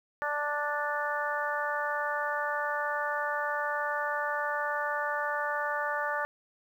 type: harmonic tone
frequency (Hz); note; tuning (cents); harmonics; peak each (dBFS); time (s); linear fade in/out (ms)
293.7; D4; 0; 2 / 3 / 4 / 5 / 6; -35 / -35 / -35 / -35 / -35; 0.22-6.25; 0
effects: 10-bit